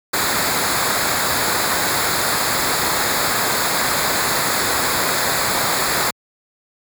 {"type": "noise with comb filter", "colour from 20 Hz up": "pink", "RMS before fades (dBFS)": -19, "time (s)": [0.13, 6.11], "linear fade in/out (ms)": 10, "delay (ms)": 0.34, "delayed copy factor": -0.7, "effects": ["high-pass 80 Hz 12 dB/octave"]}